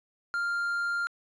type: tone with hard clipping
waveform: triangle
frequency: 1396.9 Hz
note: F6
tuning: in tune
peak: -28 dBFS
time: 0.34-1.07 s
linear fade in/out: 0 ms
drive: 6 dB
effects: resampled to 22050 Hz